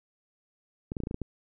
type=clicks; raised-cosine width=3 ms; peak=-20 dBFS; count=8; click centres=0.919 / 0.968 / 1.003 / 1.036 / 1.071 / 1.111 / 1.144 / 1.217 s; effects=none